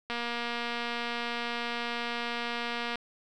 click train, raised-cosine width 0.3 ms, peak -18 dBFS, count 678, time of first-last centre 0.1-2.957 s, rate 237 Hz, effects none

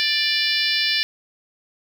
harmonic tone with a mistuned harmonic, 587.3 Hz, D5, in tune, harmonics 3 / 4 / 5 / 6 / 7 / 8 / 9, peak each -26 / -26 / -26 / -26 / -26 / -26 / -26 dBFS, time 0-1.03 s, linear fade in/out 0 ms, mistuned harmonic 4, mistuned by +21 cents, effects 7-bit

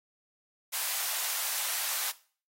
white high-pass noise, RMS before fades -32 dBFS, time 0.72-2.12 s, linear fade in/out 20 ms, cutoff 660 Hz, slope 24 dB/octave, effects noise-tail reverb RT60 0.4 s tail -17 dB re dry + AAC 48 kbps

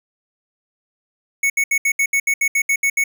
square tone bursts, 2215 Hz, C#7, 2 cents flat, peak -15 dBFS, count 12, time 1.43-3.039 s, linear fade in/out 5 ms, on 69 ms, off 71 ms, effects none

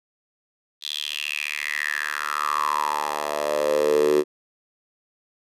10% pulse tone with high-pass filter sweep, 74.5 Hz, D2, 25 cents sharp, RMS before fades -24 dBFS, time 0.81-4.24 s, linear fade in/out 50 ms, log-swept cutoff 3700 to 370 Hz, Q 6.9, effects resampled to 32000 Hz

